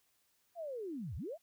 sine linear two-way sweep, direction down then up, 710 to 61.1 to 710 Hz, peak -39 dBFS, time 0.55-1.38 s, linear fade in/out 50 ms, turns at 1.16 s, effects white hiss -75 dBFS RMS until 1.42 s

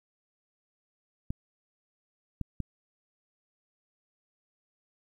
clicks, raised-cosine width 5 ms, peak -20 dBFS, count 3, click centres 1.305 / 2.413 / 2.603 s, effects 10-bit

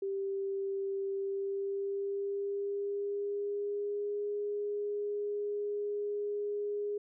sine tone with pitch glide, 392 to 412 Hz, G4 to G#4, 0 to -14 cents, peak -32 dBFS, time 0.02-6.98 s, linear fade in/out 5 ms, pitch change +86 cents, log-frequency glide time 1.13-4.27 s, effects none

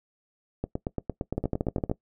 two click trains, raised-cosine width 2 ms, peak -13 / -15 dBFS, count 8 / 12, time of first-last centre 1.38-1.914 / 0.64-1.897 s, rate 13.1 / 8.75 Hz, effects noise-tail reverb RT60 0.1 s tail -20 dB re dry

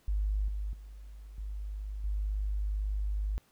sine tone with level steps, 51 Hz, G#1, 31 cents flat, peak -27 / -32 / -44 / -35 / -29 dBFS, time 0.08-3.38 s, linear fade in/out 0 ms, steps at 0.48 / 0.73 / 1.38 / 2.04 s, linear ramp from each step 2 ms, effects pink hiss -67 dBFS RMS until 3.51 s

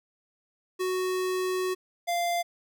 square tone pair in turn, 370 / 693.6 Hz, F#4 / F5, 0 / -12 cents, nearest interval major seventh, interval 1088 cents, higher second, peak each -27 / -26 dBFS, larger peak second, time 0.79-1.75 / 2.07-2.43 s, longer first, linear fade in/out 20 ms, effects none

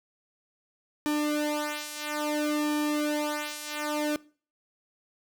sawtooth tone with flanger, 298.7 Hz, D4, 29 cents sharp, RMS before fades -29 dBFS, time 1.06-4.16 s, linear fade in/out 0 ms, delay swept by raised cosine 1.9 to 3.3 ms, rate 0.59 Hz, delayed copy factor -0.95, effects noise-tail reverb RT60 0.4 s tail -21 dB re dry

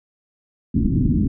white low-pass noise, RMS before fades -18 dBFS, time 0.74-1.28 s, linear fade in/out 10 ms, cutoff 290 Hz, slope 48 dB/octave, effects none

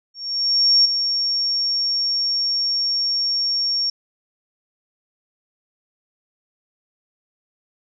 sine tone with ADSR envelope, 5520 Hz, F8, 21 cents flat, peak -10 dBFS, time 0.14-3.9 s, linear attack 710 ms, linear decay 9 ms, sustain -8 dB, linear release 4 ms, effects none

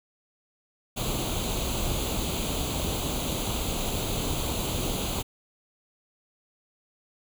pink noise with comb filter, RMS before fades -29 dBFS, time 0.96-5.23 s, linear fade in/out 20 ms, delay 0.28 ms, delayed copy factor +0.75, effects none

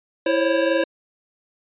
square tone cluster, 330.9 / 534 / 558 Hz, E4 / C5 / C#5, +7 / +35 / +11 cents, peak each -23 / -21 / -24 dBFS, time 0.26-0.84 s, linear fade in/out 5 ms, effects resampled to 8000 Hz

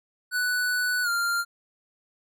square tone with pitch glide, 1485 to 1393.6 Hz, F#6 to F6, +6 to -4 cents, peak -24 dBFS, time 0.31-1.45 s, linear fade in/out 50 ms, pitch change -110 cents, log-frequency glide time 1.03-1.09 s, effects none

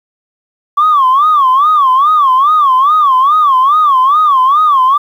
sine tone with vibrato, 1131 Hz, C#6, 34 cents sharp, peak -4 dBFS, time 0.77-4.98 s, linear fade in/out 10 ms, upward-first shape sine, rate 2.4 Hz, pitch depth 180 cents each way, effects tanh soft clip ceiling -2 dBFS + 7-bit

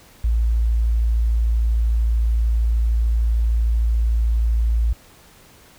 sine tone, 56.6 Hz, A1, 50 cents sharp, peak -15 dBFS, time 0.24-4.93 s, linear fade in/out 5 ms, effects pink hiss -49 dBFS RMS until 5.78 s

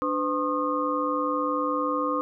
sine tone cluster, 295.1 / 507 / 1073 / 1228 Hz, D4 / B4 / C6 / D#6, +8 / +45 / +43 / -23 cents, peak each -29 dBFS, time 0.02-2.21 s, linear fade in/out 0 ms, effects none

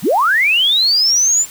sine linear sweep, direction up, 110 to 7260 Hz, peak -10 dBFS, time 0.02-1.46 s, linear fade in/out 50 ms, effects white hiss -36 dBFS RMS until 1.5 s

